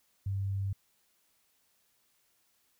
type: tone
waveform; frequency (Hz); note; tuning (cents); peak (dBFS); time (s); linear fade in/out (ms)
sine; 98; G2; 0; -30; 0.26-0.73; 5
effects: white hiss -72 dBFS RMS until 2.79 s